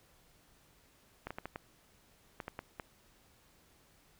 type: clicks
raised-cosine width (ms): 0.5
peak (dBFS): -25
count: 9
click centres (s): 1.27 / 1.306 / 1.385 / 1.456 / 1.559 / 2.402 / 2.481 / 2.591 / 2.798
effects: pink hiss -66 dBFS RMS until 4.19 s